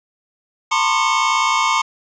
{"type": "tone cluster", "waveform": "square", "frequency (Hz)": [900, 1017, 1076, 1207, 2199], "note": ["A5", "C6", "C6", "D6", "C#7"], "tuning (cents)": [39, -50, 48, 47, -14], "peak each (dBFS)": -22, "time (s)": [0.71, 1.82], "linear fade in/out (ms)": 10, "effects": ["resampled to 16000 Hz", "8-bit"]}